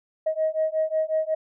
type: beating tone pair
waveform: sine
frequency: 628 / 633.5 Hz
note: D#5 / D#5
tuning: +16 / +31 cents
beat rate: 5.5 Hz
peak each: -24 dBFS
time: 0.26-1.35 s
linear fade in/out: 10 ms
effects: tanh soft clip ceiling -15 dBFS